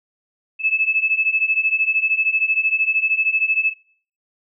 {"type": "beating tone pair", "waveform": "sine", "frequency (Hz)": [2600, 2613], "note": ["E7", "E7"], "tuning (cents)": [-24, -16], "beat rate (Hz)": 13, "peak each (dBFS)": [-20, -18], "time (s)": [0.59, 3.74], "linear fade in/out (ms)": 50, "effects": ["noise-tail reverb RT60 0.5 s tail -21 dB re dry"]}